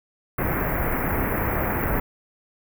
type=band-stop noise; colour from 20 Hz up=pink; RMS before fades=-24 dBFS; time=0.38-2 s; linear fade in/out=5 ms; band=2200 to 13000 Hz; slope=48 dB/octave; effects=none